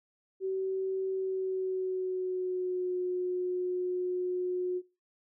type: tone with pitch glide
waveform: sine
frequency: 381 to 362.5 Hz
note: G4 to F#4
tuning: -49 to -35 cents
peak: -29 dBFS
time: 0.4-4.82 s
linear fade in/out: 50 ms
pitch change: -86 cents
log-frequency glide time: 1.1-2.97 s
effects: noise-tail reverb RT60 0.3 s tail -21 dB re dry